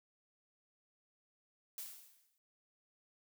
blue noise with exponential decay, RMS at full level -43 dBFS, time 1.78-2.38 s, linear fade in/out 1 ms, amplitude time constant 130 ms, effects none

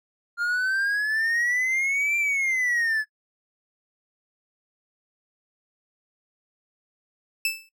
triangle exponential two-way sweep, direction up then down, 1396.9 to 2371 to 1708 Hz, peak -20 dBFS, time 0.37-3.05 s, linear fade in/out 50 ms, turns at 2.17 s
sawtooth tone with exponential decay, 2637 Hz, E7, in tune, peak -16 dBFS, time 7.45-7.69 s, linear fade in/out 2 ms, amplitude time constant 51 ms
effects noise-tail reverb RT60 0.1 s tail -20 dB re dry

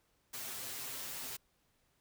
white noise with comb filter, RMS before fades -43 dBFS, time 0.33-1.37 s, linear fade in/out 10 ms, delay 7.6 ms, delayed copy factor +1, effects pink hiss -75 dBFS RMS until 2 s

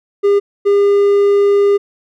triangle tone pair in turn, 403.6 / 403.6 Hz, G#4 / G#4, -49 / -49 cents, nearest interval unison, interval 0 cents, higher neither, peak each -6 dBFS, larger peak neither, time 0.23-0.4 / 0.65-1.78 s, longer second, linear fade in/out 20 ms, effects none

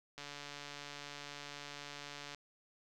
click train, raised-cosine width 0.2 ms, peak -29 dBFS, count 313, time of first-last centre 0.18-2.347 s, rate 144 Hz, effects none

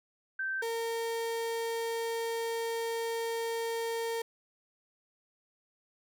sine / 35% pulse tone pair in turn, 1555 / 459 Hz, G6 / A#4, -14 / -27 cents, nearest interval octave + major sixth, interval 2113 cents, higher first, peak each -31 / -30 dBFS, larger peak second, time 0.39-0.62 / 0.62-4.22 s, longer second, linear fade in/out 5 ms, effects none

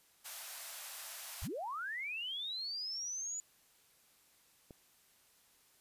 white high-pass noise, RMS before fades -46 dBFS, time 0.24-1.48 s, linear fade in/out 20 ms, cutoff 580 Hz, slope 48 dB/octave
sine linear sweep, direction up, 33.34 to 6980 Hz, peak -38 dBFS, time 1.42-3.4 s, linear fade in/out 0 ms
click, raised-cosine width 2 ms, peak -38 dBFS, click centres 4.708 s
effects white hiss -68 dBFS RMS until 5.8 s + resampled to 32000 Hz

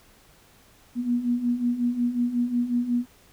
sine beating tone pair, 238.2 / 243.7 Hz, A#3 / B3, +38 / -23 cents, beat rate 5.5 Hz, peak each -28 / -23 dBFS, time 0.95-3.06 s, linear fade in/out 50 ms, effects pink hiss -56 dBFS RMS until 3.32 s

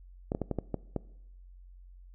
clicks, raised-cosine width 2 ms, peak -17 dBFS, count 7, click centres 0.319 / 0.349 / 0.417 / 0.513 / 0.587 / 0.743 / 0.963 s, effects noise-tail reverb RT60 0.8 s tail -21 dB re dry + added 45 Hz sine -49 dBFS peak until 2.14 s

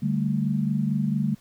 sine chord, D suspended fourth, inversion none, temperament just, 146.83 / 195.78 / 220.2 Hz, D3 / G3 / A3, 0 / -2 / +2 cents, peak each -26 dBFS, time 0.02-1.35 s, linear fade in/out 10 ms, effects pink hiss -58 dBFS RMS until 1.4 s

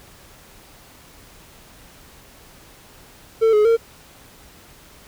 triangle tone with pitch steps, 448 / 422.2 / 458.5 Hz, A4 / G#4 / A#4, +31 / +29 / -29 cents, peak -10 dBFS, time 3.41-3.77 s, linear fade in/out 20 ms, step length 120 ms, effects pink hiss -47 dBFS RMS until 5.07 s

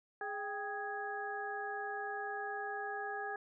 harmonic tone with a mistuned harmonic, 415.3 Hz, G#4, in tune, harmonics 1 / 2 / 3 / 4, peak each -44 / -41 / -49 / -42 dBFS, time 0.21-3.36 s, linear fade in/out 2 ms, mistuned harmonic 2, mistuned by -84 cents, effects none

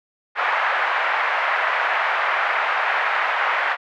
white band-pass noise, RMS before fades -21 dBFS, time 0.35-3.77 s, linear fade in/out 50 ms, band 670 to 2000 Hz, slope 24 dB/octave, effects none

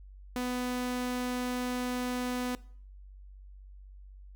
sawtooth tone, 248.8 Hz, B3, 13 cents sharp, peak -27 dBFS, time 0.36-2.55 s, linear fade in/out 0 ms, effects noise-tail reverb RT60 0.5 s tail -20 dB re dry + added 48 Hz sine -47 dBFS peak until 4.35 s

